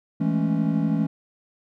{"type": "chord", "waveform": "triangle", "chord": "A major seventh", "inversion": "second", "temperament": "equal", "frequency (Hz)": [164.81, 207.7, 220, 277.2], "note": ["E3", "G#3", "A3", "C#4"], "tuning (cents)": [0, 0, 0, 0], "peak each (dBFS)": [-22, -25, -24, -24], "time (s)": [0.2, 1.07], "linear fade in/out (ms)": 10, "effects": []}